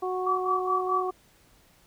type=harmonic tone; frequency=368.8 Hz; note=F#4; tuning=6 cents flat; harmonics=1 / 2 / 3; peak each=-29 / -32 / -34 dBFS; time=0.02-1.11 s; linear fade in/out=10 ms
type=tone with tremolo; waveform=sine; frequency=1148 Hz; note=D6; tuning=40 cents flat; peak=-22 dBFS; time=0.26-1.11 s; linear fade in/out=10 ms; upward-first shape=sine; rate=4.7 Hz; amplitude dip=100%
effects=pink hiss -60 dBFS RMS until 1.86 s